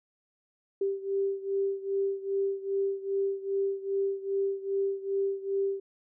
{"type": "beating tone pair", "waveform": "sine", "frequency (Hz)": [392, 394.5], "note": ["G4", "G4"], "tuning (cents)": [0, 11], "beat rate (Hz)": 2.5, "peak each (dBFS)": [-29, -32], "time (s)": [0.81, 5.8], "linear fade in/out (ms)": 5, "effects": []}